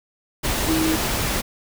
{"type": "tone in noise", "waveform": "sine", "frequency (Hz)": 319, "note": "D#4", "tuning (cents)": 43, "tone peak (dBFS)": -19, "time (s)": [0.67, 0.97], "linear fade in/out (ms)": 20, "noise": "pink", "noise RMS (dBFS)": -23, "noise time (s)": [0.43, 1.42], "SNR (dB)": 1, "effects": []}